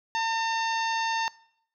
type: harmonic tone with a mistuned harmonic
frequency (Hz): 905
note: A5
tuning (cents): +48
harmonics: 1 / 2 / 3 / 4 / 5 / 6 / 7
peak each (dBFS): -26 / -32 / -36 / -38 / -40 / -42 / -43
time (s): 0.15-1.28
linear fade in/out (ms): 0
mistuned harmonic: 6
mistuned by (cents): -44
effects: noise-tail reverb RT60 0.7 s tail -22 dB re dry

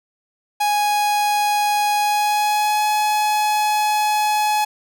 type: tone with pitch glide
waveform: 45% pulse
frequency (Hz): 830.6 to 845.6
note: G#5 to G#5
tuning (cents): 0 to +31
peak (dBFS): -16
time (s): 0.6-4.65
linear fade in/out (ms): 10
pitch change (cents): +31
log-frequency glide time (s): 1.96-2.87
effects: none

